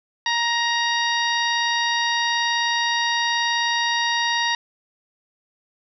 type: harmonic tone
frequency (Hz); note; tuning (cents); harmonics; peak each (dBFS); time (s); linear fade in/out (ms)
939; A#5; +12; 1 / 2 / 3 / 4 / 5 / 6; -24 / -23 / -30 / -26 / -31 / -33; 0.26-4.55; 2
effects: none